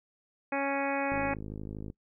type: harmonic tone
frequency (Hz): 277.2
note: C#4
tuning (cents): 0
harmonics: 1 / 2 / 3 / 4 / 5 / 6 / 7 / 8 / 9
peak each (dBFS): -34 / -33 / -34 / -41 / -41 / -39 / -42 / -40 / -40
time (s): 0.52-1.34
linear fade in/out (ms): 5
type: click train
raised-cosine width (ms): 3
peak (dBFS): -27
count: 42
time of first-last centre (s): 1.12-1.901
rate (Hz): 52.5
effects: noise-tail reverb RT60 0.1 s tail -22 dB re dry